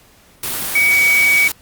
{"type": "tone in noise", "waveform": "sine", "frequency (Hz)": 2262, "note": "C#7", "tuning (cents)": 34, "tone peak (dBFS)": -10, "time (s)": [0.75, 1.48], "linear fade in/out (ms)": 5, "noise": "white", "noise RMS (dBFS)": -22, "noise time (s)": [0.43, 1.52], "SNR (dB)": 9, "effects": ["pink hiss -49 dBFS RMS until 1.61 s", "Opus 48 kbps"]}